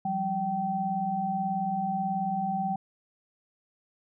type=tone cluster; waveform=sine; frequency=174.5 / 192.9 / 772 Hz; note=F3 / G3 / G5; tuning=-1 / -28 / -27 cents; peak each=-37 / -32 / -28 dBFS; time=0.05-2.76 s; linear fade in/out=5 ms; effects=none